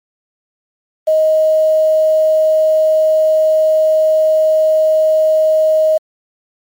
sine tone with quantisation, 627 Hz, D#5, 13 cents sharp, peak -8 dBFS, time 1.07-5.98 s, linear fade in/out 10 ms, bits 6, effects MP3 96 kbps

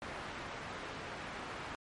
white low-pass noise, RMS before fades -44 dBFS, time 0.02-1.75 s, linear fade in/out 0 ms, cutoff 1700 Hz, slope 12 dB/octave, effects MP3 48 kbps

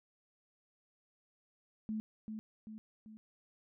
sine tone with echo, 217.1 Hz, A3, 23 cents flat, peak -35 dBFS, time 1.89-2 s, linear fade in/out 0 ms, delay 390 ms, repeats 3, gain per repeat -5 dB, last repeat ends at 3.17 s, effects none

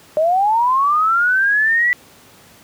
sine linear sweep, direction up, 601 to 1975.5 Hz, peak -12 dBFS, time 0.17-1.93 s, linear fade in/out 0 ms, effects pink hiss -46 dBFS RMS until 2.63 s + high-pass 100 Hz 12 dB/octave

